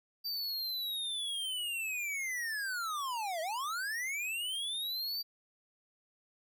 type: linear two-way sweep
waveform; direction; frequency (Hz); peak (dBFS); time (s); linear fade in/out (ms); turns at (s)
square; down then up; 4678 to 622.3 to 4678; -35; 0.24-5.23; 20; 3.41
effects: none